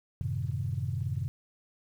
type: chord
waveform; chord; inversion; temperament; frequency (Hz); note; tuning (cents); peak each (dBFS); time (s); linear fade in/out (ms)
sine; F# diminished seventh; none; equal; 92.5 / 110 / 130.81 / 155.56; F#2 / A2 / C3 / Eb3; 0 / 0 / 0 / 0; -34 / -35 / -33 / -39; 0.21-1.28; 0
effects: tanh soft clip ceiling -19 dBFS + 10-bit